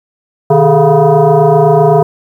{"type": "tone with frequency modulation", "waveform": "sine", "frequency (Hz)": 126.1, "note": "B2", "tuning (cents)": 36, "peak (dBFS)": -4, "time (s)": [0.5, 2.03], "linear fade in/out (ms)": 5, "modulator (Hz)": 280, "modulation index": 2.6, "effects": ["7-bit"]}